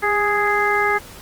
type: harmonic tone with a mistuned harmonic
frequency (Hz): 415.3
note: G#4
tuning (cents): 0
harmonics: 1 / 2 / 3 / 4 / 5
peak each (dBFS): -22 / -22 / -22 / -22 / -22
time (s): 0.02-0.99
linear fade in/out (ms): 20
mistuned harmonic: 1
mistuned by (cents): -32
effects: pink hiss -40 dBFS RMS until 1.21 s + Opus 24 kbps